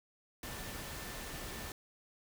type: tone in noise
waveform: sine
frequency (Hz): 1778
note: A6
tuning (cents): +18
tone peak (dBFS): -54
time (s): 0.43-1.72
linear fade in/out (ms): 2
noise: pink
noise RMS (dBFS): -44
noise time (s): 0.43-1.72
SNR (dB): -13
effects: none